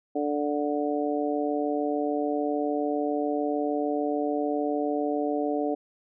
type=harmonic tone; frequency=146.83 Hz; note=D3; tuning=in tune; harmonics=2 / 3 / 4 / 5; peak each=-28 / -30 / -31 / -32 dBFS; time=0.15-5.75 s; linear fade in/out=10 ms; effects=none